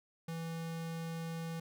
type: tone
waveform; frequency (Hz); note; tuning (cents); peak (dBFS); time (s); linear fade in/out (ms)
square; 164.81; E3; 0; -39; 0.28-1.6; 5
effects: none